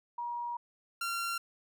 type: tone pair in turn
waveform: sine / sawtooth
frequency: 954 / 1375.2 Hz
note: A#5 / F6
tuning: +40 / -27 cents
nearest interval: tritone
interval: 633 cents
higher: second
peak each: -34 / -29 dBFS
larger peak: second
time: 0.18-0.57 / 1.01-1.38 s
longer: first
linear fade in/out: 5 ms
effects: none